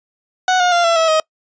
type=tone with pitch steps; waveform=30% pulse; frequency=740 / 716.4 / 693.6 / 671.6 / 650.2 / 629.5 Hz; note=F#5 / F5 / F5 / E5 / E5 / D#5; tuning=0 / +44 / -12 / +32 / -24 / +20 cents; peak=-9 dBFS; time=0.48-1.2 s; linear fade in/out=2 ms; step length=120 ms; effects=noise-tail reverb RT60 0.1 s tail -25 dB re dry + resampled to 16000 Hz